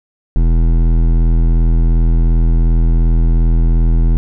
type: tone with hard clipping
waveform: triangle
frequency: 41.37 Hz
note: E1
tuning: 7 cents sharp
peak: -10 dBFS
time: 0.36-4.17 s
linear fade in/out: 0 ms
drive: 17 dB
effects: none